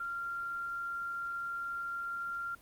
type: tone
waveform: sine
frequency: 1385 Hz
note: F6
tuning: 15 cents flat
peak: -35 dBFS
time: 0-2.55 s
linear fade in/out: 5 ms
effects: pink hiss -60 dBFS RMS until 2.61 s + Opus 32 kbps